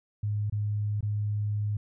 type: tone with dropouts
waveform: sine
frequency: 104.4 Hz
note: G#2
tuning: 10 cents sharp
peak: -26 dBFS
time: 0.23-1.77 s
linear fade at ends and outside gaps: 5 ms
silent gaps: 0.499-0.523 / 1.008-1.027 s
effects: none